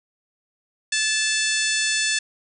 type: harmonic tone with a mistuned harmonic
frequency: 880 Hz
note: A5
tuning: in tune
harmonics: 2 / 3 / 4 / 5 / 6 / 7 / 8 / 9 / 10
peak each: -25 / -27 / -28 / -29 / -30 / -30 / -31 / -32 / -32 dBFS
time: 0.92-2.19 s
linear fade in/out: 5 ms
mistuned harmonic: 2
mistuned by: -23 cents
effects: none